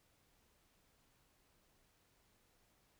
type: silence
effects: pink hiss -74 dBFS RMS until 2.99 s